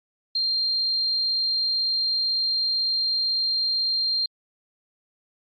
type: tone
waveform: sine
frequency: 4186 Hz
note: C8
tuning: in tune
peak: -21 dBFS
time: 0.35-4.26 s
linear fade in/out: 5 ms
effects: Opus 48 kbps